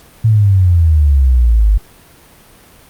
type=exponential sweep; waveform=sine; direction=down; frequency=113.7 to 49.3 Hz; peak=-6 dBFS; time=0.24-1.78 s; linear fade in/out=10 ms; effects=pink hiss -43 dBFS RMS until 2.89 s + Opus 48 kbps